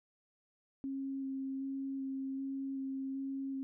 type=tone with vibrato; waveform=sine; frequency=269.6 Hz; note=C#4; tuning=48 cents flat; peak=-36 dBFS; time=0.84-3.63 s; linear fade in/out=0 ms; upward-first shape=square; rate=1.3 Hz; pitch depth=9 cents each way; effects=none